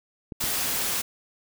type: clicks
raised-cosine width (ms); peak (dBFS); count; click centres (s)
3; -22; 2; 0.322 / 0.44
type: noise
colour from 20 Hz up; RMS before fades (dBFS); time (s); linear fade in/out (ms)
white; -27; 0.4-1.02; 10
effects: none